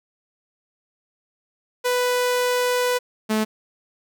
sawtooth tone pair in turn, 495.1 / 216.8 Hz, B4 / A3, +4 / -25 cents, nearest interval octave + major second, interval 1429 cents, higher first, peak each -15 dBFS, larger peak neither, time 1.84-2.99 / 3.29-3.45 s, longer first, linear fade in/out 20 ms, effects none

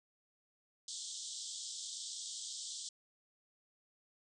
white band-pass noise, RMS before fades -45 dBFS, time 0.88-2.89 s, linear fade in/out 2 ms, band 3200 to 8400 Hz, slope 96 dB/octave, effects none

